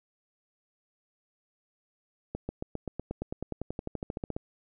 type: accelerating click train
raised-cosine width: 2 ms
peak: -20 dBFS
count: 22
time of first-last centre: 2.35-4.365 s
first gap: 140 ms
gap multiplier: 0.96
effects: none